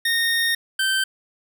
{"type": "tone pair in turn", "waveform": "25% pulse", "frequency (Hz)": [1847, 1553.1], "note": ["A#6", "G6"], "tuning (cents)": [-16, -17], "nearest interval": "minor third", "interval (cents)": 301, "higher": "first", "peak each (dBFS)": -15, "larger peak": "neither", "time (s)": [[0.05, 0.55], [0.79, 1.04]], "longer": "first", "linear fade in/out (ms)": 5, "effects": []}